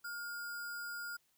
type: tone with sample-and-hold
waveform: sine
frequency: 1419 Hz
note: F6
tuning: 27 cents sharp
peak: -40 dBFS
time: 0.04-1.17 s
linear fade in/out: 10 ms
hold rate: 6300 Hz
effects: white hiss -75 dBFS RMS until 1.37 s